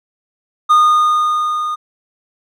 triangle tone with level ramp, 1226 Hz, D#6, 26 cents flat, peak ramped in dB -4 to -16 dBFS, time 0.69-1.76 s, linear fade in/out 20 ms, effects none

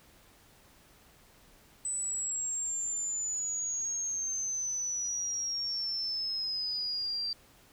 sine exponential sweep, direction down, 8020 to 4680 Hz, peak -31 dBFS, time 1.85-7.33 s, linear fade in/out 2 ms, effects pink hiss -60 dBFS RMS until 7.72 s

